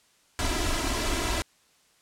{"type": "noise with comb filter", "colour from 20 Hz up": "pink", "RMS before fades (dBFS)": -27, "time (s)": [0.39, 1.42], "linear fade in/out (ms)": 0, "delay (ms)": 3, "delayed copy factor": 0.8, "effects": ["white hiss -63 dBFS RMS until 2.01 s", "low-pass 9000 Hz 12 dB/octave"]}